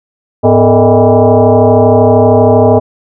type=tone with frequency modulation; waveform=sine; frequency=104.9 Hz; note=G#2; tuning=18 cents sharp; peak=-3 dBFS; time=0.43-2.8 s; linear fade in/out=20 ms; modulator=177 Hz; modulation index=3.9; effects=none